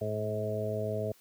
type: harmonic tone with a mistuned harmonic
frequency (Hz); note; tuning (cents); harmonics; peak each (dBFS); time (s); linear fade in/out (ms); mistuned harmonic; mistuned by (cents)
106.8; G#2; +49; 1 / 2 / 3 / 4 / 5 / 6; -35 / -40 / -47 / -36 / -39 / -35; 0.01-1.12; 5; 1; +18
effects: white hiss -62 dBFS RMS until 1.2 s + high-pass 60 Hz 12 dB/octave